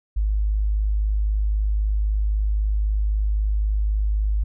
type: tone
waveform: sine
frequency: 51.91 Hz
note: G#1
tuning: in tune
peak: -18 dBFS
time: 0.16-4.44 s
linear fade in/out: 10 ms
effects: none